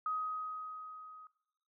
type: tone with level ramp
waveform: sine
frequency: 1258 Hz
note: D#6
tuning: 19 cents sharp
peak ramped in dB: -32 to -51 dBFS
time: 0.06-1.27 s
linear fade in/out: 2 ms
effects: noise-tail reverb RT60 0.8 s tail -18 dB re dry